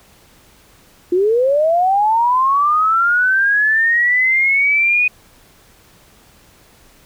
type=linear sweep; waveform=sine; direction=up; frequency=343.6 to 2489 Hz; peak=-11 dBFS; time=1.12-5.08 s; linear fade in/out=5 ms; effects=pink hiss -49 dBFS RMS until 7.05 s